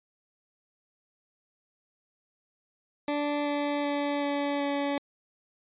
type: tone with pitch steps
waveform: 20% pulse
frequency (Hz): 291.8 / 289.8 / 287.8 / 285.8 / 283.8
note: D4 / D4 / D4 / D4 / C#4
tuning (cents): -11 / -23 / -35 / -47 / +41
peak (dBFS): -22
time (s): 3.08-4.98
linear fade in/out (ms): 2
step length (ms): 380
effects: resampled to 8000 Hz